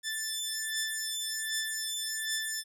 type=beating tone pair; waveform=10% pulse; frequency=1760 / 1761.3 Hz; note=A6 / A6; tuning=0 / +1 cents; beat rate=1.3 Hz; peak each=-26 dBFS; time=0.03-2.64 s; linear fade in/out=50 ms; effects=none